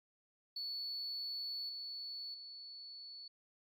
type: tone with level steps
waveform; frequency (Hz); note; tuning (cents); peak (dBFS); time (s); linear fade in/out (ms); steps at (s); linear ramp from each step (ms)
sine; 4435; C#8; 0; -38 / -42 / -48; 0.56-3.28; 5; 1.69 / 2.34; 2
effects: tanh soft clip ceiling -36 dBFS + AAC 48 kbps